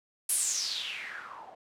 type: noise with low-pass filter sweep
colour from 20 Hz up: blue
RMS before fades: -34 dBFS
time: 0.29-1.55 s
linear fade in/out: 5 ms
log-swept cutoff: 11000 to 680 Hz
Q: 5.8
effects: none